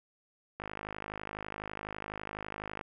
click train, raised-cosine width 0.5 ms, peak -23 dBFS, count 116, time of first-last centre 0.6-2.812 s, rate 52 Hz, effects none

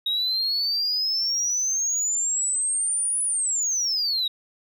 sine exponential two-way sweep, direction up then down, 3776 to 9956 to 3776 Hz, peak -20 dBFS, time 0.06-4.28 s, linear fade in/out 5 ms, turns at 3.23 s, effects tanh soft clip ceiling -19 dBFS

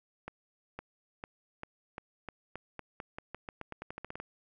accelerating click train, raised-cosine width 0.5 ms, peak -25 dBFS, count 21, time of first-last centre 0.28-4.2 s, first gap 510 ms, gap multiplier 0.88, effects none

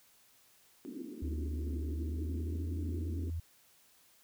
pink band-pass noise, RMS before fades -44 dBFS, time 0.85-3.3 s, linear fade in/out 0 ms, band 230 to 360 Hz, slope 48 dB/octave
sine tone with pitch glide, 75 to 82.74 Hz, D2 to E2, +37 to +7 cents, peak -34 dBFS, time 1.22-3.4 s, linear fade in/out 5 ms, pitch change +170 cents, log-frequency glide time 1.91-2.66 s
effects white hiss -65 dBFS RMS until 4.23 s

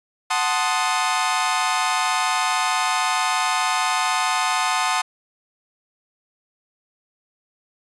sawtooth chord, F# diminished seventh, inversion none, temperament equal, 740 / 880 / 1046.5 / 1244.5 Hz, F#5 / A5 / C6 / Eb6, 0 / 0 / 0 / 0 cents, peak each -21 dBFS, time 0.3-5.02 s, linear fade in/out 10 ms, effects resampled to 24000 Hz

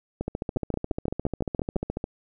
two click trains, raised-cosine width 2 ms, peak -15 / -12 dBFS, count 27 / 8, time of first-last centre 0.21-2.041 / 0.57-1.765 s, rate 14.2 / 5.86 Hz, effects none

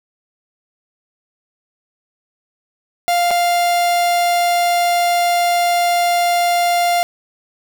45% pulse tone with dropouts, 698.5 Hz, F5, in tune, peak -13 dBFS, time 3.08-7.03 s, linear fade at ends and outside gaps 0 ms, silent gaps 3.307-3.312 s, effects none

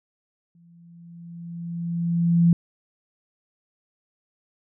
sine tone with exponential growth, 170 Hz, F3, 46 cents flat, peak -12 dBFS, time 0.55-2.53 s, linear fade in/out 2 ms, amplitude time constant 430 ms, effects none

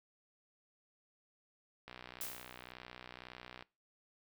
click train, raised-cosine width 0.3 ms, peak -32 dBFS, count 109, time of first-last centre 1.88-3.625 s, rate 61.9 Hz
blue noise with exponential decay, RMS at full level -40 dBFS, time 2.21-2.72 s, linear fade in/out 0 ms, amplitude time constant 110 ms
effects noise-tail reverb RT60 0.3 s tail -23 dB re dry

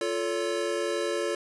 square chord, F augmented, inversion none, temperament equal with one note detuned, 349.2 / 440 / 566 Hz, F4 / A4 / C#5, 0 / 0 / +36 cents, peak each -32 dBFS, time 0.01-1.35 s, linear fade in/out 2 ms, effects resampled to 24000 Hz

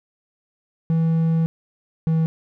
triangle tone pair in turn, 163.2 / 161.42 Hz, E3 / E3, -17 / -36 cents, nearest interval unison, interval 19 cents, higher first, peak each -14 dBFS, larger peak neither, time 0.9-1.46 / 2.07-2.26 s, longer first, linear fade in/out 0 ms, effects none

